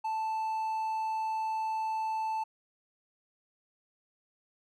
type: tone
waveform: triangle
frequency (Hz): 880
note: A5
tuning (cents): 0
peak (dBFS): -28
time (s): 0.04-2.44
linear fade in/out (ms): 10
effects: none